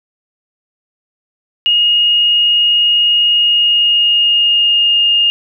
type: tone with pitch glide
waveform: sine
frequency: 2864 to 2833 Hz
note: F7 to F7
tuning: +43 to +24 cents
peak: -8 dBFS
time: 1.66-5.3 s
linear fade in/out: 0 ms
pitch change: -19 cents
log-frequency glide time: 3.31-5.06 s
effects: none